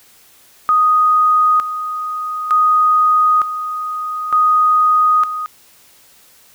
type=tone with tremolo; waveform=sine; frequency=1244.5 Hz; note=D#6; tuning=in tune; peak=-9 dBFS; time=0.69-5.46 s; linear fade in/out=0 ms; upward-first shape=square; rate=0.55 Hz; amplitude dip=70%; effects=white hiss -48 dBFS RMS until 6.54 s